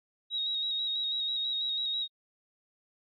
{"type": "tone with vibrato", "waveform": "sine", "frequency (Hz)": 3800, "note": "A#7", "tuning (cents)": 33, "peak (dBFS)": -29, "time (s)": [0.3, 2.08], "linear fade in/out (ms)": 50, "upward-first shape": "square", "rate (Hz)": 6.1, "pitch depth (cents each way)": 26, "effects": ["AAC 32 kbps"]}